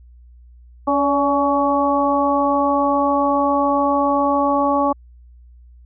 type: harmonic tone with a mistuned harmonic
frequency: 280.8 Hz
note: C#4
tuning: 22 cents sharp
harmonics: 1 / 2 / 3 / 4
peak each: -20 / -20 / -20 / -20 dBFS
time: 0.87-4.93 s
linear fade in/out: 10 ms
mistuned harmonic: 2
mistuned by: +37 cents
effects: added 60 Hz sine -42 dBFS peak until 5.85 s